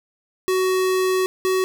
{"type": "tone pair in turn", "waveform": "square", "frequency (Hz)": [373.4, 374.8], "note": ["F#4", "F#4"], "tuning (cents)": [16, 22], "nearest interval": "unison", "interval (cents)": 6, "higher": "second", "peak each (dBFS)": -18, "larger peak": "neither", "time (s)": [[0.48, 1.26], [1.45, 1.64]], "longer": "first", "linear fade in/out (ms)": 0, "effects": []}